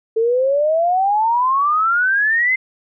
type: exponential sweep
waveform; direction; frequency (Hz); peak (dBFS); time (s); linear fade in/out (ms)
sine; up; 440 to 2093; -13; 0.16-2.56; 10
effects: none